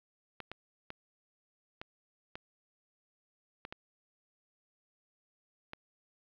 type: clicks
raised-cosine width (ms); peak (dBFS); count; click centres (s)
0.3; -25; 8; 0.403 / 0.516 / 0.904 / 1.815 / 2.355 / 3.651 / 3.725 / 5.734
effects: low-pass 4000 Hz 12 dB/octave + 10-bit